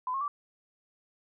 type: tone with pitch steps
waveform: sine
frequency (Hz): 1010 / 1082.5 / 1160.2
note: B5 / C#6 / D6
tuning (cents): +39 / -41 / -21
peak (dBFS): -29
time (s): 0.07-0.28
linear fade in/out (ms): 2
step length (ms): 70
effects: none